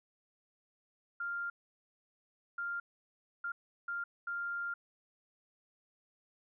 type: tone bursts at uneven times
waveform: sine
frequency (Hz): 1396.9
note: F6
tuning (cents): 0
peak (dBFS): -35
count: 5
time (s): 1.2-1.5 / 2.58-2.8 / 3.44-3.52 / 3.88-4.04 / 4.27-4.74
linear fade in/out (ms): 5
effects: none